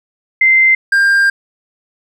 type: tone pair in turn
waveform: sine / triangle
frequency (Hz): 2079 / 1597.4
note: C7 / G6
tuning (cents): -12 / +32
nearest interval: perfect fourth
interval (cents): 456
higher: first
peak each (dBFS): -6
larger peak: neither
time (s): 0.41-0.75 / 0.92-1.3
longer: second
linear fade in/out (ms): 5
effects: none